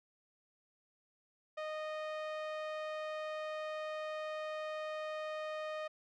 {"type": "tone with low-pass filter", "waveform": "sawtooth", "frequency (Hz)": 618, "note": "D#5", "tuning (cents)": -12, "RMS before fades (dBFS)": -41, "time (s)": [1.57, 5.88], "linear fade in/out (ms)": 10, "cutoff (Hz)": 2900, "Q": 0.69, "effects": []}